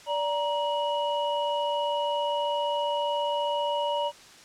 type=tone cluster; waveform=sine; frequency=582 / 939 / 2918 Hz; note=D5 / A#5 / F#7; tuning=-16 / +12 / -25 cents; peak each=-28 / -28 / -35 dBFS; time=0.06-4.12 s; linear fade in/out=50 ms; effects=white hiss -50 dBFS RMS until 4.44 s + low-pass 7000 Hz 12 dB/octave